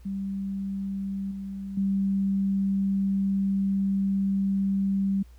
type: tone with level steps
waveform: sine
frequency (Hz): 195.5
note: G3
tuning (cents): -4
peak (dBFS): -28 / -32 / -22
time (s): 0.05-5.23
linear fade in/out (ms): 10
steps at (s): 1.31 / 1.77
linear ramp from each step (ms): 5
effects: added 60 Hz sine -47 dBFS peak until 5.38 s + pink hiss -63 dBFS RMS until 5.38 s